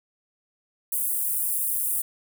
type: high-pass noise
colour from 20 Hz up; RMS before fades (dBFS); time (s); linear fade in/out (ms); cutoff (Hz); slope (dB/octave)
pink; -26; 0.92-2.02; 5; 9100; 48
effects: none